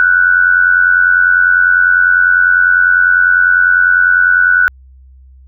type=tone with amplitude modulation; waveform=sine; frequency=1480 Hz; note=F#6; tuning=in tune; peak=-3 dBFS; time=0-4.68 s; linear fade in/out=0 ms; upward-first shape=sine; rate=90 Hz; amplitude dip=70%; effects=added 65 Hz sine -37 dBFS peak until 5.47 s